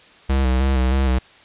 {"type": "tone with vibrato", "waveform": "square", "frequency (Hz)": 65.41, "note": "C2", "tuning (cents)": 0, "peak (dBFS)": -16, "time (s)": [0.29, 1.19], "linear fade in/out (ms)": 10, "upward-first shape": "square", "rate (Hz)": 3.2, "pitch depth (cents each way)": 41, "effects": ["white hiss -48 dBFS RMS until 1.44 s", "resampled to 8000 Hz"]}